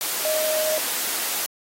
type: tone in noise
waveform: sine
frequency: 622.3 Hz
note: D#5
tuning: in tune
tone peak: -22 dBFS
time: 0.25-0.78 s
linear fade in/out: 0 ms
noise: white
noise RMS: -26 dBFS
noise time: 0.01-1.46 s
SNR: +1 dB
effects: high-pass 300 Hz 12 dB/octave + AAC 48 kbps